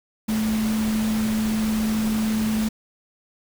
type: tone in noise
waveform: sine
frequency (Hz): 218.1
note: A3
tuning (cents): -15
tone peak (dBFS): -20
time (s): 0.28-2.69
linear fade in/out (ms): 10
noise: pink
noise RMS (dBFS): -32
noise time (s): 0.28-2.69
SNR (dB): +9
effects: none